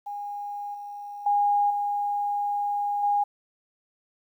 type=tone with level steps; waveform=sine; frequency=818 Hz; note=G#5; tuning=26 cents flat; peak=-31 / -35 / -19 / -24 / -20 dBFS; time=0.06-3.24 s; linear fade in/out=10 ms; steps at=0.74 / 1.26 / 1.7 / 3.03 s; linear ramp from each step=5 ms; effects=10-bit